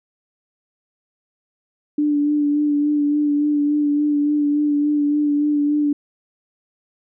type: tone with vibrato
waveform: sine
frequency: 293.7 Hz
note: D4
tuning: in tune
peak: -15 dBFS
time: 1.98-5.93 s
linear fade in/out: 5 ms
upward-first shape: sine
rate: 3.5 Hz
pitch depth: 23 cents each way
effects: none